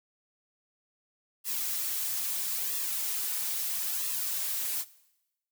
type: noise with flanger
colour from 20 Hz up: blue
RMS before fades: -32 dBFS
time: 1.44-4.85 s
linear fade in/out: 50 ms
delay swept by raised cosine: 1.3 to 5.3 ms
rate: 0.76 Hz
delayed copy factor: -0.7
effects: noise-tail reverb RT60 0.9 s tail -19 dB re dry